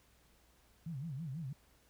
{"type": "tone with vibrato", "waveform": "sine", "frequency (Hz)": 148.2, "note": "D3", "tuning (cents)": 16, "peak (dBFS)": -39, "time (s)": [0.86, 1.53], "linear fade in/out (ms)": 5, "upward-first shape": "sine", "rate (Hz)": 6.1, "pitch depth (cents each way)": 250, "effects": ["added 60 Hz sine -70 dBFS peak until 1.89 s", "pink hiss -69 dBFS RMS until 1.89 s"]}